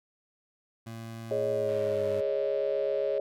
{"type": "tone with pitch glide", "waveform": "25% pulse", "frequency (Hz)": [113.8, 100.22], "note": ["A#2", "G2"], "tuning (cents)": [-41, 39], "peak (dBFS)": -35, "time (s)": [0.86, 2.21], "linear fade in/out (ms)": 10, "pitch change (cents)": -220, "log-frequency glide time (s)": [1.49, 2.04]}
{"type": "chord", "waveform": "sine", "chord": "Ab suspended fourth", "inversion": "none", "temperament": "equal", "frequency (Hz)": [415.3, 554.4, 622.3], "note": ["Ab4", "Db5", "Eb5"], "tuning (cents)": [0, 0, 0], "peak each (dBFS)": [-31, -29, -32], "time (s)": [1.31, 3.2], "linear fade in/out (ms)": 2}
{"type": "click train", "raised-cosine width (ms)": 0.3, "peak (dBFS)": -34, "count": 217, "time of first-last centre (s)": [1.69, 3.18], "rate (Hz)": 145}
{"effects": []}